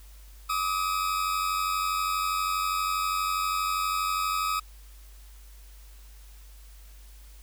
40% pulse tone pair together, 1176.6 / 1269 Hz, D6 / D#6, +3 / +34 cents, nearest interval minor second, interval 131 cents, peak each -31 / -26 dBFS, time 0.49-4.6 s, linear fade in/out 10 ms, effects added 50 Hz sine -46 dBFS peak until 7.42 s + white hiss -57 dBFS RMS until 7.42 s

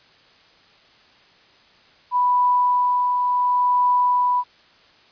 sine tone with tremolo, 987.8 Hz, B5, in tune, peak -14 dBFS, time 2.11-4.44 s, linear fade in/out 50 ms, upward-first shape triangle, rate 0.7 Hz, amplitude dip 35%, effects white hiss -53 dBFS RMS until 5.11 s + resampled to 11025 Hz

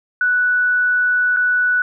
sine tone with dropouts, 1480 Hz, F#6, in tune, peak -13 dBFS, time 0.21-1.82 s, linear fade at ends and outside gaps 2 ms, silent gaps 1.364-1.369 s, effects none

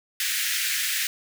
pink high-pass noise, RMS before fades -26 dBFS, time 0.2-1.07 s, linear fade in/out 2 ms, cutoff 1600 Hz, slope 48 dB/octave, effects none

